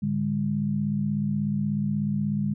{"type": "tone cluster", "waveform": "sine", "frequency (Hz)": [107.5, 147.5, 204], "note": ["A2", "D3", "G#3"], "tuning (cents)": [-40, 8, -31], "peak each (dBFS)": [-34, -28, -25], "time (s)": [0.02, 2.54], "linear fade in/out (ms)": 10, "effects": []}